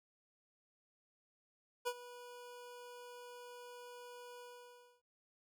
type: tone with ADSR envelope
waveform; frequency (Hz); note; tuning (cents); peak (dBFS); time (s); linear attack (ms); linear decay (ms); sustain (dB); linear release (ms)
25% pulse; 488.4; B4; -19; -30; 1.85-5.02; 23; 58; -17; 620
effects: none